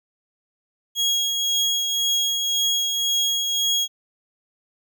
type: tone with tremolo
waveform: 30% pulse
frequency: 3299 Hz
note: G#7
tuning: 12 cents flat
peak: -15 dBFS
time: 0.95-3.88 s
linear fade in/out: 50 ms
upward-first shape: triangle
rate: 1.9 Hz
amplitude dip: 40%
effects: none